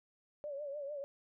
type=tone with vibrato; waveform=sine; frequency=574 Hz; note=D5; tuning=40 cents flat; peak=-39 dBFS; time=0.44-1.04 s; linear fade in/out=0 ms; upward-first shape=triangle; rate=6.7 Hz; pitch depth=100 cents each way; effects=none